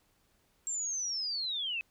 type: linear sweep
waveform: sine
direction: down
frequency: 7490 to 2531 Hz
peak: -32 dBFS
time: 0.67-1.81 s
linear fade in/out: 0 ms
effects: pink hiss -71 dBFS RMS until 1.9 s